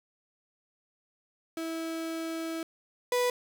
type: tone pair in turn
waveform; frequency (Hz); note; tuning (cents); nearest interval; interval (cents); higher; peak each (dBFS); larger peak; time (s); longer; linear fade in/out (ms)
35% pulse; 326.4 / 492.6; E4 / B4; -17 / -5; perfect fifth; 712; second; -31 / -23; second; 1.57-2.63 / 3.12-3.3; first; 2
effects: none